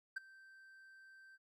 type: tone with ADSR envelope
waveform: triangle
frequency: 1559 Hz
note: G6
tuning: 10 cents flat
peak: -34 dBFS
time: 0.16-1.38 s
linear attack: 10 ms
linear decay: 15 ms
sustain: -22 dB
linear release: 34 ms
effects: none